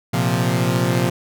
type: chord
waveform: sawtooth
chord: Bb suspended second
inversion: none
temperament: equal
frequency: 116.54 / 130.81 / 174.61 Hz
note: Bb2 / C3 / F3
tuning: 0 / 0 / 0 cents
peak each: -17 dBFS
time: 0.13-1.1 s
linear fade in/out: 10 ms
effects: none